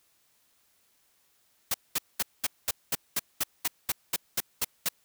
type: noise bursts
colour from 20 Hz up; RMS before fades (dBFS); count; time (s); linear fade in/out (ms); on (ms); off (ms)
white; -27; 14; 1.71-4.888; 5; 32; 210
effects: white hiss -68 dBFS RMS until 5.04 s